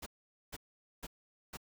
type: noise bursts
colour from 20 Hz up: pink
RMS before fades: -44 dBFS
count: 4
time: 0.02-1.572 s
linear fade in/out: 10 ms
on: 43 ms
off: 460 ms
effects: none